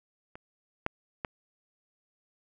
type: clicks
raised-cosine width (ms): 0.5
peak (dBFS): -29 / -13 / -17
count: 3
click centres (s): 0.355 / 0.864 / 1.248
effects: none